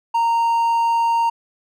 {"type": "tone", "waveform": "triangle", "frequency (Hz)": 926, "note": "A#5", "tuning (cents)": -12, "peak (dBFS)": -13, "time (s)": [0.14, 1.3], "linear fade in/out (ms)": 10, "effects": []}